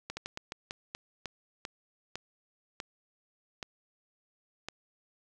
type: slowing click train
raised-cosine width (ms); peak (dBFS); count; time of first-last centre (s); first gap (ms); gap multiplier
0.2; -20; 13; 0.1-4.686; 70; 1.28
effects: none